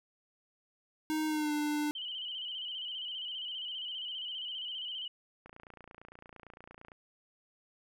square tone with pitch glide, 310.7 to 298 Hz, D#4 to D4, -2 to +25 cents, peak -31 dBFS, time 1.1-1.91 s, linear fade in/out 0 ms, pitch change -73 cents, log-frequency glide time 1.27-1.53 s
sine tone with vibrato, 3026 Hz, F#7, 38 cents sharp, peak -37 dBFS, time 1.95-5.08 s, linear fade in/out 5 ms, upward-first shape square, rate 15 Hz, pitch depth 52 cents each way
click train, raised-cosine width 0.5 ms, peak -35 dBFS, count 43, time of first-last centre 5.46-6.918 s, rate 28.8 Hz
effects none

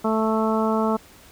harmonic tone, 220 Hz, A3, in tune, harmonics 1 / 2 / 3 / 4 / 5 / 6, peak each -22 / -25 / -27 / -28 / -29 / -30 dBFS, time 0.04-0.97 s, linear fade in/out 10 ms, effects pink hiss -49 dBFS RMS until 1.31 s

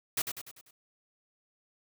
white noise with echo, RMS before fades -30 dBFS, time 0.17-0.22 s, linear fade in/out 5 ms, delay 98 ms, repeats 5, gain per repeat -6 dB, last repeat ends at 0.71 s, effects none

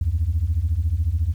sine beating tone pair, 73.42 / 87.42 Hz, D2 / F2, 0 / +2 cents, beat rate 14 Hz, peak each -21 / -20 dBFS, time 0.01-1.34 s, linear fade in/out 5 ms, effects tanh soft clip ceiling -13 dBFS + 9-bit

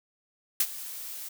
blue noise with ADSR envelope, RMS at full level -22 dBFS, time 0.6-1.29 s, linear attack 4 ms, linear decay 53 ms, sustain -17 dB, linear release 11 ms, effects none

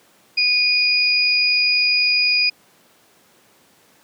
sine tone pair together, 2460 / 4916 Hz, D#7 / D#8, -20 / -22 cents, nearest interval octave, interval 1198 cents, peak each -17 dBFS, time 0.37-2.5 s, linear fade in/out 10 ms, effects pink hiss -54 dBFS RMS until 4.03 s + high-pass 200 Hz 12 dB/octave

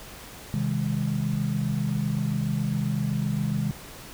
sine tone cluster, 130.6 / 158.1 / 204.7 Hz, C3 / D#3 / G#3, -3 / +28 / -25 cents, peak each -28 dBFS, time 0.54-3.71 s, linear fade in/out 0 ms, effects pink hiss -43 dBFS RMS until 4.13 s

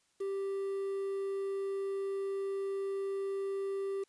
triangle tone with quantisation, 392 Hz, G4, in tune, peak -31 dBFS, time 0.2-4.04 s, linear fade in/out 10 ms, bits 9, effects white hiss -73 dBFS RMS until 4.08 s + resampled to 22050 Hz

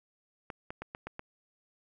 clicks, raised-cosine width 0.5 ms, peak -24 dBFS, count 6, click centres 0.502 / 0.705 / 0.82 / 0.949 / 1.07 / 1.194 s, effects none

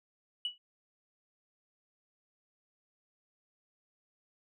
sine tone with exponential decay, 2943 Hz, F#7, 10 cents flat, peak -27 dBFS, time 0.45-0.58 s, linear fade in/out 2 ms, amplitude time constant 27 ms, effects tanh soft clip ceiling -27 dBFS

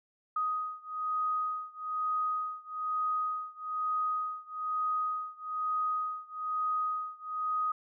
sine beating tone pair, 1250 / 1251.1 Hz, D#6 / D#6, +8 / +9 cents, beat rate 1.1 Hz, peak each -33 / -34 dBFS, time 0.36-7.72 s, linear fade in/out 5 ms, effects none

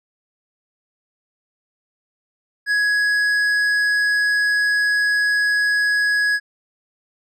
sine tone with tanh clipping, 1671 Hz, G#6, 10 cents sharp, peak -17 dBFS, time 2.66-6.4 s, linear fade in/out 50 ms, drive 9 dB, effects none

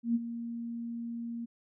sine tone with ADSR envelope, 233.7 Hz, A#3, 5 cents sharp, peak -23 dBFS, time 0.03-1.46 s, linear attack 120 ms, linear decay 32 ms, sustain -12 dB, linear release 17 ms, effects none

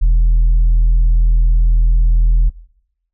sine tone, 41.04 Hz, E1, 7 cents flat, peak -5 dBFS, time 0.01-2.5 s, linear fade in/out 20 ms, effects noise-tail reverb RT60 0.9 s tail -23 dB re dry + tanh soft clip ceiling -7 dBFS

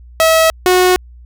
sawtooth tone pair in turn, 646 / 365.3 Hz, E5 / F#4, -35 / -22 cents, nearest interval minor seventh, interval 987 cents, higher first, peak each -4 dBFS, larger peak neither, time 0.2-0.5 / 0.66-0.96 s, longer neither, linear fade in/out 0 ms, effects added 60 Hz sine -35 dBFS peak until 1.25 s

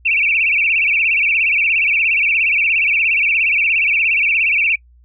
sine tone with vibrato, 2489 Hz, D#7, in tune, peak -12 dBFS, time 0.05-4.76 s, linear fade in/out 10 ms, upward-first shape sine, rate 17 Hz, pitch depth 170 cents each way, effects noise-tail reverb RT60 0.1 s tail -26 dB re dry + added 60 Hz sine -45 dBFS peak until 5.04 s

